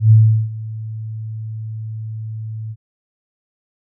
sine tone with ADSR envelope, 110 Hz, A2, in tune, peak -4 dBFS, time 0-2.76 s, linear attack 110 ms, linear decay 380 ms, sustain -20 dB, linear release 49 ms, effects none

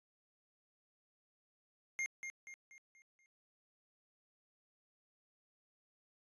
square tone with echo, 2123 Hz, C7, 25 cents sharp, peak -36 dBFS, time 1.99-2.06 s, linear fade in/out 0 ms, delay 240 ms, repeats 5, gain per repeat -7 dB, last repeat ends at 3.26 s, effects resampled to 22050 Hz

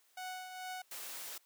sawtooth tone with tremolo, 740 Hz, F#5, in tune, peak -36 dBFS, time 0.17-0.82 s, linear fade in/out 5 ms, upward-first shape triangle, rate 2.3 Hz, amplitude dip 55%
white noise, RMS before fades -45 dBFS, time 0.91-1.38 s, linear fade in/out 5 ms
effects white hiss -70 dBFS RMS until 1.45 s + high-pass 400 Hz 12 dB/octave

